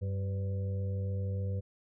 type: harmonic tone with a mistuned harmonic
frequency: 97 Hz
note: G2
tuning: 18 cents flat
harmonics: 1 / 2 / 4 / 5 / 6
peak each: -31 / -44 / -51 / -44 / -55 dBFS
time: 0.01-1.61 s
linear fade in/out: 20 ms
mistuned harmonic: 5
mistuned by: +36 cents
effects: none